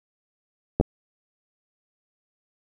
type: clicks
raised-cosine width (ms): 2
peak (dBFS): -6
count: 2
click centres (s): 0.8 / 0.811
effects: 8-bit